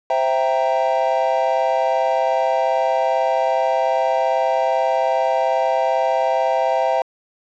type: chord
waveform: triangle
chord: C dominant seventh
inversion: none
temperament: equal with one note detuned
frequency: 523.3 / 661.5 / 784 / 932.3 Hz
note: C5 / E5 / G5 / Bb5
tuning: 0 / +6 / 0 / 0 cents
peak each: -20 / -18 / -19 / -22 dBFS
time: 0.1-7.02 s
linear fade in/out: 2 ms
effects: resampled to 16000 Hz + 8-bit